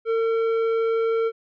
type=tone with tanh clipping; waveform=sine; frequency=453.2 Hz; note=A#4; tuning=49 cents flat; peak=-21 dBFS; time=0.05-1.32 s; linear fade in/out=50 ms; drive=10 dB; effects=none